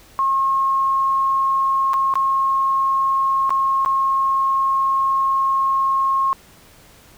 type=tone with dropouts; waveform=sine; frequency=1079 Hz; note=C#6; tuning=47 cents flat; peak=-15 dBFS; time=0.19-6.33 s; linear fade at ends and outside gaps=0 ms; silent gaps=1.934-1.94 / 2.139-2.155 / 3.494-3.505 / 3.849-3.86 s; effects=pink hiss -48 dBFS RMS until 7.17 s